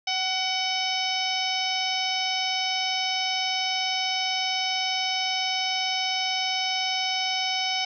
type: harmonic tone with a mistuned harmonic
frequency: 753 Hz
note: F#5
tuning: 30 cents sharp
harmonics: 1 / 2 / 3 / 4 / 5 / 6 / 7 / 8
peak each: -30 / -41 / -31 / -30 / -34 / -39 / -30 / -39 dBFS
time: 0.07-7.85 s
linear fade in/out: 5 ms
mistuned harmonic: 2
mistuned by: -39 cents
effects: none